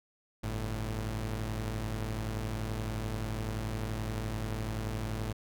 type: tone pair together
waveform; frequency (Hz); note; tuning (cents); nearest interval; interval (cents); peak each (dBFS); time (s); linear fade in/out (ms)
sawtooth; 49.2 / 110; G1 / A2; +7 / 0; octave + major second; 1393; -33 / -31; 0.43-5.33; 10
effects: none